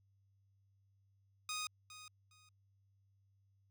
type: tone with echo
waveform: 10% pulse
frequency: 1244.5 Hz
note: D#6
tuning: in tune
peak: -31 dBFS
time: 1.49-1.67 s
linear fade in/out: 2 ms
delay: 410 ms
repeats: 2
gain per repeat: -13 dB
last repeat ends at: 2.49 s
effects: added 98 Hz sine -70 dBFS peak until 3.7 s